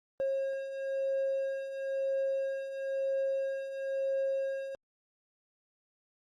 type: beating tone pair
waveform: triangle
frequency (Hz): 540 / 541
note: C#5 / C#5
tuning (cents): -45 / -42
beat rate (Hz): 1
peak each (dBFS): -35 / -29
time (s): 0.2-4.75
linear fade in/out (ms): 0
effects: tanh soft clip ceiling -22 dBFS + Opus 32 kbps